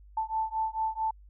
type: beating tone pair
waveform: sine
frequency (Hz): 880 / 884.5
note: A5 / A5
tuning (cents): 0 / +9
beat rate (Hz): 4.5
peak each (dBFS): -31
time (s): 0.17-1.11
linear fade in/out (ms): 5
effects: added 50 Hz sine -50 dBFS peak until 1.29 s